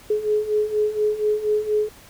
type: beating tone pair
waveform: sine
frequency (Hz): 421 / 425.2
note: G#4 / G#4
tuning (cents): +24 / +41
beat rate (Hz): 4.2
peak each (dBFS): -24 / -20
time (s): 0.1-1.89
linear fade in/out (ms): 5
effects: pink hiss -47 dBFS RMS until 2.09 s